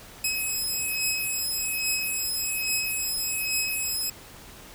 10% pulse beating tone pair, 2555 / 2556.2 Hz, D#7 / D#7, +45 / +46 cents, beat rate 1.2 Hz, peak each -20 dBFS, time 0.24-4.1 s, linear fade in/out 5 ms, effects pink hiss -46 dBFS RMS until 4.74 s

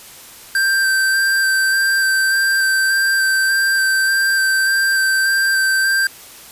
square tone with vibrato, 1568 Hz, G6, in tune, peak -14 dBFS, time 0.55-6.07 s, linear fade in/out 2 ms, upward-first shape square, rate 1.7 Hz, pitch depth 11 cents each way, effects white hiss -39 dBFS RMS until 6.51 s + resampled to 32000 Hz

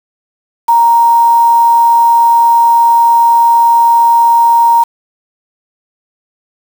sine tone with quantisation, 932.3 Hz, A#5, in tune, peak -4 dBFS, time 0.68-4.84 s, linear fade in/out 10 ms, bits 4, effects none

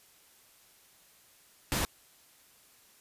pink noise, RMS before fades -30 dBFS, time 1.72-1.85 s, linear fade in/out 0 ms, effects white hiss -61 dBFS RMS until 3 s + resampled to 32000 Hz

